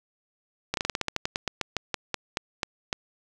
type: slowing click train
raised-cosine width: 0.2 ms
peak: -9 dBFS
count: 19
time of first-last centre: 0.74-2.929 s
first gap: 32 ms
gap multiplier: 1.14
effects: none